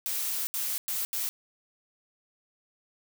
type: noise bursts at uneven times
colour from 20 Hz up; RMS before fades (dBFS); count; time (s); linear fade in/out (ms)
blue; -31; 4; 0.06-0.47 / 0.54-0.78 / 0.88-1.05 / 1.13-1.29; 0
effects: none